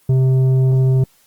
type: tone with tanh clipping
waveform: sine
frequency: 130.81 Hz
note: C3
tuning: in tune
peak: -12 dBFS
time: 0.09-1.04 s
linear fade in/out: 5 ms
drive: 8 dB
effects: white hiss -55 dBFS RMS until 1.26 s + Opus 24 kbps